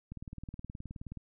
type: click train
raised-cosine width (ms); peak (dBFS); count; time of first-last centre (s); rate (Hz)
5; -30; 21; 0.12-1.173; 19
effects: none